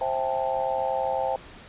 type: chord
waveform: sine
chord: A minor seventh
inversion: first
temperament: just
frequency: 528 / 660 / 792 / 880 Hz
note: C5 / E5 / G5 / A5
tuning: +16 / +2 / +18 / 0 cents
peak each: -28 / -31 / -28 / -31 dBFS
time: 0.01-1.36 s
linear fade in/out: 2 ms
effects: pink hiss -46 dBFS RMS until 1.68 s + resampled to 8000 Hz